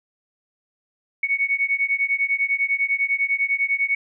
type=beating tone pair; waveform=sine; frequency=2217 / 2227 Hz; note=C#7 / C#7; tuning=0 / +7 cents; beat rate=10 Hz; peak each=-22 dBFS; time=1.23-3.95 s; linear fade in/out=5 ms; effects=none